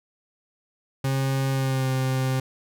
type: tone with pitch glide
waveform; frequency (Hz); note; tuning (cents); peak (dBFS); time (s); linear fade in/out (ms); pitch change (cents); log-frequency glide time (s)
40% pulse; 134.7 to 131.02; C#3 to C3; -49 to +3; -21; 1.04-2.4; 5; -48; 1.51-1.9
effects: none